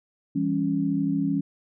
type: chord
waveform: sine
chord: C# diminished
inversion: first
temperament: just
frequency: 166.31 / 199.57 / 277.2 Hz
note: E3 / G3 / C#4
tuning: +16 / +31 / 0 cents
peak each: -28 / -28 / -24 dBFS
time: 0.35-1.41 s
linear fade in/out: 10 ms
effects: none